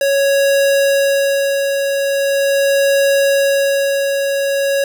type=tone with tremolo; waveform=square; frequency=554.4 Hz; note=C#5; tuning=in tune; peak=-11 dBFS; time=0.01-4.84 s; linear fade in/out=2 ms; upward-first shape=sine; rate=0.41 Hz; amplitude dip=40%; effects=none